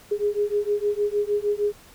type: beating tone pair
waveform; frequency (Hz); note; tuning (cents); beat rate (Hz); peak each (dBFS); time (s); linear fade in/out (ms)
sine; 410 / 416.5; G#4 / G#4; -22 / +5; 6.5; -24; 0.11-1.73; 10
effects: pink hiss -50 dBFS RMS until 1.94 s

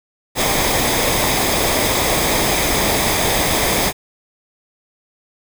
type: noise with comb filter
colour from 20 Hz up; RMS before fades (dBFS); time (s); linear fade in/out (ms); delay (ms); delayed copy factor
pink; -17; 0.35-3.93; 50; 0.7; -0.5
effects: none

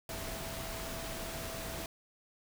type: tone in noise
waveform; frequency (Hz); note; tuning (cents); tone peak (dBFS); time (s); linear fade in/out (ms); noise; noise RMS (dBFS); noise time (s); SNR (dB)
sine; 659.3; E5; 0; -46; 0.09-1.86; 2; pink; -41; 0.09-1.86; -8
effects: none

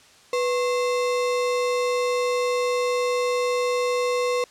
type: tone with sample-and-hold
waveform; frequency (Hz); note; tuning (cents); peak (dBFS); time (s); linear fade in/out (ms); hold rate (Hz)
sine; 493.9; B4; 0; -20; 0.33-4.44; 2; 1575
effects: white hiss -52 dBFS RMS until 4.5 s + low-pass 7000 Hz 12 dB/octave

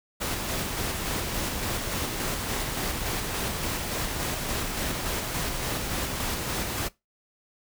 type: noise with tremolo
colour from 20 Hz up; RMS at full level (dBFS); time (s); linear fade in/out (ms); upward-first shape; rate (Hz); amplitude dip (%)
pink; -29; 0.2-6.89; 20; square; 3.5; 25
effects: noise-tail reverb RT60 0.2 s tail -21 dB re dry

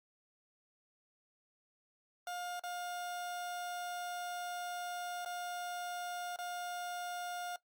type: tone with dropouts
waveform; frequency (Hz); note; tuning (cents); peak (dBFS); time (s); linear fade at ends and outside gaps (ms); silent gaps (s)
30% pulse; 710; F5; +28; -37; 2.27-7.56; 2; 2.596-2.636 / 5.249-5.259 / 6.361-6.387
effects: noise-tail reverb RT60 0.1 s tail -18 dB re dry + Opus 48 kbps

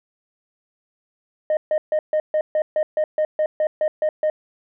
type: tone bursts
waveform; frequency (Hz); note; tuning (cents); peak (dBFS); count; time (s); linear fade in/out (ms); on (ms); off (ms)
sine; 616; D#5; -17; -14; 14; 1.5-4.3; 2; 70; 140
effects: tanh soft clip ceiling -15 dBFS

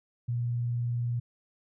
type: tone with vibrato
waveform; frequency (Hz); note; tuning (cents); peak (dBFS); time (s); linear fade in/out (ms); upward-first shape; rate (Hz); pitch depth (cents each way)
sine; 120; B2; -49; -27; 0.28-1.2; 10; square; 20; 25
effects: none

